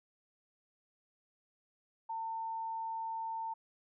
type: tone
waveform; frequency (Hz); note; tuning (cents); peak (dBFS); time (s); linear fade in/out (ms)
sine; 900; A5; +39; -36; 2.09-3.54; 10
effects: none